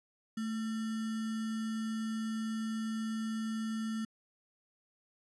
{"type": "tone with sample-and-hold", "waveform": "sine", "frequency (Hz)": 220.9, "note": "A3", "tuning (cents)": 7, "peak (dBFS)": -33, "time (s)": [0.37, 4.05], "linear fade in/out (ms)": 5, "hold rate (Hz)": 1575, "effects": ["resampled to 24000 Hz"]}